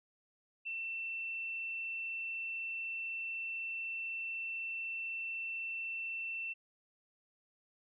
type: tone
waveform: sine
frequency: 2686 Hz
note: E7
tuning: 32 cents sharp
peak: -37 dBFS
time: 0.65-6.54 s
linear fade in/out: 20 ms
effects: none